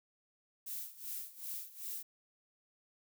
violet noise with tremolo, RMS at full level -41 dBFS, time 0.66-2.03 s, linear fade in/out 10 ms, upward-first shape sine, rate 2.6 Hz, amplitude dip 85%, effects none

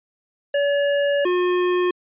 square tone pair in turn, 570 / 359.1 Hz, C#5 / F4, +48 / +48 cents, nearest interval minor sixth, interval 800 cents, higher first, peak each -18 dBFS, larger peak neither, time 0.54-1.25 / 1.25-1.91 s, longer first, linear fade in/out 5 ms, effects resampled to 8000 Hz

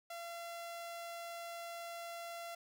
sawtooth tone, 682 Hz, F5, 41 cents flat, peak -40 dBFS, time 0.1-2.55 s, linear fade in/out 5 ms, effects none

